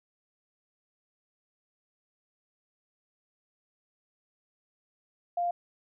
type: tone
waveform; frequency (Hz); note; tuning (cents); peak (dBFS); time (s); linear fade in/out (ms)
sine; 698.5; F5; 0; -26; 5.37-5.51; 5
effects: none